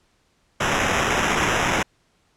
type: noise with sample-and-hold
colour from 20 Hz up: white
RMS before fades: -21 dBFS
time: 0.6-1.83 s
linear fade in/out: 10 ms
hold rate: 4410 Hz
effects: pink hiss -64 dBFS RMS until 2.36 s + low-pass 8000 Hz 12 dB/octave